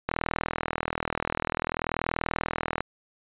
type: click train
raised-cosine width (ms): 0.5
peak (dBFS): -11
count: 111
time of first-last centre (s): 0.09-2.806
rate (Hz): 40.5
effects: resampled to 8000 Hz